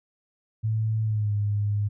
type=tone with pitch glide; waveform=sine; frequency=110 to 103.23 Hz; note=A2 to G#2; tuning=0 to -10 cents; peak=-22 dBFS; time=0.63-1.89 s; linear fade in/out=20 ms; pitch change=-110 cents; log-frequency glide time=1.03-1.33 s; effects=none